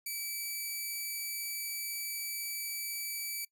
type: tone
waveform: 5% pulse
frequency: 2306 Hz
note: D7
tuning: 32 cents flat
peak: -26 dBFS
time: 0.06-3.45 s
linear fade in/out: 5 ms
effects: noise-tail reverb RT60 0.1 s tail -21 dB re dry